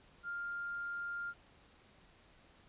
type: tone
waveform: sine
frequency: 1400 Hz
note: F6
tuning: 4 cents sharp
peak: -38 dBFS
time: 0.23-1.34 s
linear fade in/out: 50 ms
effects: pink hiss -64 dBFS RMS until 2.68 s + resampled to 8000 Hz